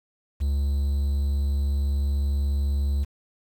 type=tone with quantisation; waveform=triangle; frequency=70.2 Hz; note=C#2; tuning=22 cents sharp; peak=-19 dBFS; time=0.4-3.05 s; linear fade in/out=20 ms; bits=8; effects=none